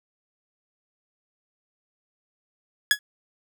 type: tone with exponential decay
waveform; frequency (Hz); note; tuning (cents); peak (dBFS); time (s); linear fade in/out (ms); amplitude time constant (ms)
sawtooth; 1682; G#6; +22; -8; 2.91-2.99; 1; 16
effects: none